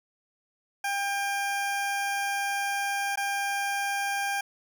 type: tone with dropouts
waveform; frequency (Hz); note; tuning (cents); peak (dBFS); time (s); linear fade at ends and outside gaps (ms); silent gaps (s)
20% pulse; 799; G5; +33; -22; 0.84-4.41; 5; 3.158-3.173
effects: 10-bit